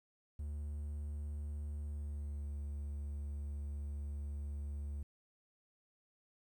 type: tone with pitch glide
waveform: triangle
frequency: 73.6 to 72.09 Hz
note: D2 to D2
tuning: +4 to -32 cents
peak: -37 dBFS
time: 0.39-5.03 s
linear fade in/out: 5 ms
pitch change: -36 cents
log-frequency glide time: 1.81-2.49 s
effects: 12-bit